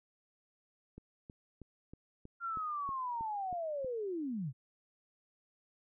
click train, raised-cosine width 3 ms, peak -36 dBFS, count 10, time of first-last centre 0.98-3.846 s, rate 3.14 Hz
sine linear sweep, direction down, 1396 to 116 Hz, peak -35 dBFS, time 2.4-4.53 s, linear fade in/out 50 ms
effects none

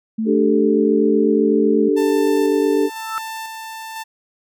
sine tone with vibrato, 220 Hz, A3, in tune, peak -18 dBFS, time 0.18-1.89 s, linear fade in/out 10 ms, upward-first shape sine, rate 5.9 Hz, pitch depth 12 cents each way
sine chord, D suspended fourth, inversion none, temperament equal, 293.7 / 392 / 440 Hz, D4 / G4 / A4, 0 / 0 / 0 cents, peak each -18 dBFS, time 0.25-2.9 s, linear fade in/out 50 ms
sawtooth tone with tremolo, 889 Hz, A5, 18 cents sharp, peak -23 dBFS, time 1.96-4.04 s, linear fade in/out 20 ms, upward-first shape square, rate 1 Hz, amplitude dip 30%
sine tone with exponential growth, 1318.5 Hz, E6, in tune, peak -18 dBFS, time 2.89-3.18 s, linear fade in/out 0 ms, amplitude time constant 62 ms
effects none

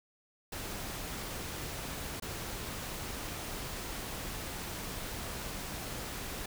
pink noise with dropouts, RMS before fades -40 dBFS, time 0.52-6.46 s, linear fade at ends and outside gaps 5 ms, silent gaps 2.2-2.222 s, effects none

